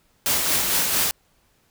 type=noise with tremolo; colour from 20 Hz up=white; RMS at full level=-20 dBFS; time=0.26-1.11 s; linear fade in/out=0 ms; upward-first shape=sine; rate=4.4 Hz; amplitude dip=35%; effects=pink hiss -63 dBFS RMS until 1.7 s